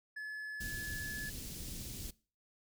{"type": "tone", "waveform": "triangle", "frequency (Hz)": 1715, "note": "A6", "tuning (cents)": -45, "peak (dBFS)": -38, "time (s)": [0.16, 1.3], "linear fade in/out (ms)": 10}
{"type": "band-stop noise", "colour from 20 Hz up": "pink", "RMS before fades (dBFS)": -44, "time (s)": [0.6, 2.11], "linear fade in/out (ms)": 10, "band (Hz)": [260, 4200], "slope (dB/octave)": 12}
{"effects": ["noise-tail reverb RT60 0.4 s tail -22 dB re dry"]}